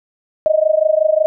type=tone with amplitude modulation; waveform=sine; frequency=624 Hz; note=D#5; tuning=5 cents sharp; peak=-7 dBFS; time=0.46-1.26 s; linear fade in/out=0 ms; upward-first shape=sine; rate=25.5 Hz; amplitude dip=90%; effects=none